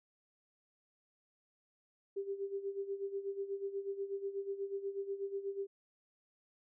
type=tone with tremolo; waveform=sine; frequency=395.3 Hz; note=G4; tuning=15 cents sharp; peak=-34 dBFS; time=2.16-5.67 s; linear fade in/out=10 ms; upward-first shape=sine; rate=8.2 Hz; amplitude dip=75%; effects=none